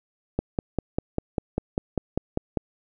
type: click train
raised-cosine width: 2 ms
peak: -10 dBFS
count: 12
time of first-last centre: 0.39-2.573 s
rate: 5.04 Hz
effects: none